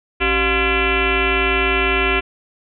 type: tone with frequency modulation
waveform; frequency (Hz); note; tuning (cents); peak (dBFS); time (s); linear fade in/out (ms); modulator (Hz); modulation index
sine; 1371; F6; -32; -14; 0.2-2.21; 20; 329; 4.5
effects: none